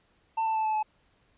triangle tone with pitch steps, 894 / 885.3 / 876.6 / 868 / 859.6 Hz, A5 / A5 / A5 / A5 / A5, +27 / +10 / -7 / -24 / -41 cents, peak -23 dBFS, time 0.37-0.83 s, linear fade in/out 10 ms, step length 92 ms, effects pink hiss -67 dBFS RMS until 1.37 s + resampled to 8000 Hz

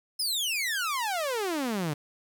sawtooth exponential sweep, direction down, 5274 to 140.9 Hz, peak -24 dBFS, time 0.19-1.94 s, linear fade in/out 10 ms, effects 10-bit

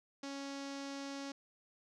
sawtooth tone with low-pass filter, 277.2 Hz, C#4, in tune, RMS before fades -44 dBFS, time 0.23-1.32 s, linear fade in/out 5 ms, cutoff 5700 Hz, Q 2.4, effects none

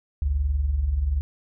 sine tone pair together, 50.37 / 71.3 Hz, G1 / C#2, +48 / +49 cents, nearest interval tritone, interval 601 cents, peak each -28 / -21 dBFS, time 0.22-1.21 s, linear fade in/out 0 ms, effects none

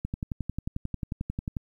click train, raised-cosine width 5 ms, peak -18 dBFS, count 18, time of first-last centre 0.05-1.568 s, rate 11.2 Hz, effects 10-bit

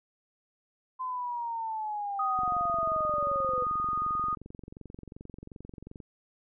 sine linear sweep, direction down, 1032 to 493.9 Hz, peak -31 dBFS, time 0.99-3.65 s, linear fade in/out 20 ms
sine tone with pitch glide, 1244.5 to 1235.2 Hz, D#6 to D#6, 0 to -13 cents, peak -27 dBFS, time 2.19-4.35 s, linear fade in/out 5 ms, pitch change -13 cents, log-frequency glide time 2.56-2.97 s
click train, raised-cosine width 3 ms, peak -31 dBFS, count 83, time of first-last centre 2.39-6.002 s, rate 22.7 Hz
effects none

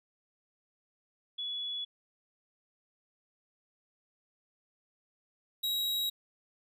sine / 45% pulse tone pair in turn, 3400 / 3836 Hz, G#7 / A#7, +40 / +49 cents, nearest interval major second, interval 209 cents, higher second, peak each -34 / -30 dBFS, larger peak second, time 1.38-1.85 / 5.63-6.1 s, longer neither, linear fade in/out 10 ms, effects none

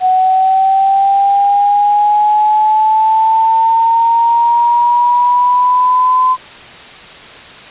sine linear sweep, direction up, 740 to 1025 Hz, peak -7 dBFS, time 0-6.37 s, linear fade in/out 50 ms, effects white hiss -33 dBFS RMS until 7.7 s + resampled to 8000 Hz

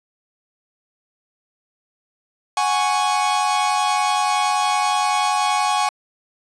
45% pulse chord, F# suspended second, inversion none, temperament equal, 740 / 830.6 / 1108.7 Hz, F#5 / G#5 / C#6, 0 / 0 / 0 cents, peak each -23 / -20 / -22 dBFS, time 2.57-5.89 s, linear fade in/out 2 ms, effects resampled to 22050 Hz

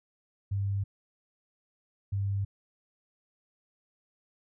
sine tone pair in turn, 99.2 / 99.2 Hz, G2 / G2, +21 / +21 cents, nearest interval unison, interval 0 cents, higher neither, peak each -27 dBFS, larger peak neither, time 0.51-0.84 / 2.12-2.45 s, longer neither, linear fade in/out 10 ms, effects none

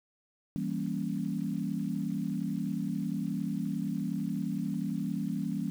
sine chord, E diminished seventh, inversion none, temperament equal, 164.81 / 196 / 233.1 / 277.2 Hz, E3 / G3 / Bb3 / Db4, 0 / 0 / 0 / 0 cents, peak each -36 / -34 / -36 / -37 dBFS, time 0.56-5.7 s, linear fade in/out 0 ms, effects 9-bit

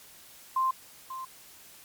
sine tone with echo, 1046.5 Hz, C6, in tune, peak -23 dBFS, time 0.56-0.71 s, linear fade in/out 5 ms, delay 540 ms, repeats 1, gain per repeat -12 dB, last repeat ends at 1.25 s, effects white hiss -52 dBFS RMS until 1.84 s + MP3 96 kbps

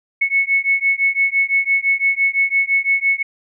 sine beating tone pair, 2200 / 2205.9 Hz, C#7 / C#7, -14 / -9 cents, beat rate 5.9 Hz, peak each -17 dBFS, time 0.21-3.23 s, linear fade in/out 10 ms, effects none

